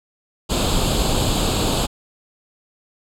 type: noise with comb filter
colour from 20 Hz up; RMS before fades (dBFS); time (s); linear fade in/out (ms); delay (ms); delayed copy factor
pink; -19; 0.49-1.87; 20; 0.26; +0.75
effects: low-pass 10000 Hz 12 dB/octave